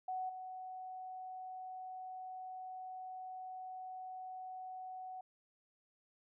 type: tone with level steps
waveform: sine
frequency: 745 Hz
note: F#5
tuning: 12 cents sharp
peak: -37 / -44 dBFS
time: 0.08-5.21 s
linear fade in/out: 5 ms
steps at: 0.29 s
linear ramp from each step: 5 ms
effects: none